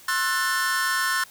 45% pulse chord, F# half-diminished seventh, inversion second, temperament just, 1065.6 / 1332 / 1480 / 1776 Hz, C6 / E6 / F#6 / A6, +31 / +18 / 0 / +16 cents, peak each -28 / -31 / -27 / -26 dBFS, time 0.08-1.24 s, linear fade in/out 5 ms, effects white hiss -49 dBFS RMS until 1.3 s

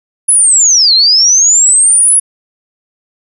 sine linear two-way sweep, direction down then up, 10470 to 4032 to 10470 Hz, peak -4 dBFS, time 0.28-2.2 s, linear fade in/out 10 ms, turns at 0.94 s, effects none

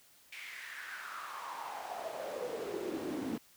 brown noise with high-pass filter sweep, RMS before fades -41 dBFS, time 0.32-3.38 s, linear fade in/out 5 ms, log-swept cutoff 2400 to 250 Hz, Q 5.2, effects white hiss -63 dBFS RMS until 3.56 s

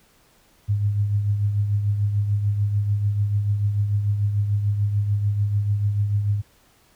sine tone with tremolo, 102.6 Hz, G#2, 21 cents flat, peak -16 dBFS, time 0.68-6.42 s, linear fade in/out 20 ms, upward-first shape triangle, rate 6.8 Hz, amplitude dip 55%, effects pink hiss -58 dBFS RMS until 6.95 s

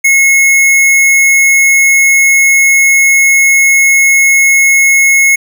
square tone, 2175 Hz, C#7, 33 cents flat, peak -5 dBFS, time 0.04-5.36 s, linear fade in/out 10 ms, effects none

